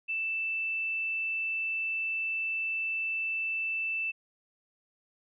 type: tone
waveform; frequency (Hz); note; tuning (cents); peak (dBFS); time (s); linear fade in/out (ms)
sine; 2650; E7; +9; -29; 0.08-4.12; 20
effects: none